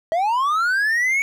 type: linear sweep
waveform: triangle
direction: up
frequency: 630 to 2250 Hz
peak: -15 dBFS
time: 0.12-1.22 s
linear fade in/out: 0 ms
effects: none